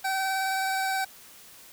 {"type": "tone with vibrato", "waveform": "25% pulse", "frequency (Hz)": 768, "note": "G5", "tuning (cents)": -36, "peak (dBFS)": -22, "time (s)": [0.04, 1.05], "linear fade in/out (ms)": 10, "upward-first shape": "sine", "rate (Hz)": 19, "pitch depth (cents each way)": 13, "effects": ["white hiss -50 dBFS RMS until 1.72 s"]}